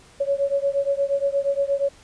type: beating tone pair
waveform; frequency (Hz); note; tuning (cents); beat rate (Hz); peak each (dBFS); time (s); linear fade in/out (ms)
sine; 554.4 / 562.9; C#5 / C#5; 0 / +26; 8.5; -22 / -23; 0.2-1.89; 10
effects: pink hiss -51 dBFS RMS until 2.03 s + resampled to 22050 Hz